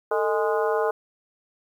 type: harmonic tone with a mistuned harmonic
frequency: 207.7 Hz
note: G#3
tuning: in tune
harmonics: 2 / 3 / 4 / 5 / 6 / 7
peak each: -23 / -27 / -29 / -31 / -33 / -34 dBFS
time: 0.11-0.91 s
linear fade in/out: 5 ms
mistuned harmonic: 2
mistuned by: +120 cents
effects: 9-bit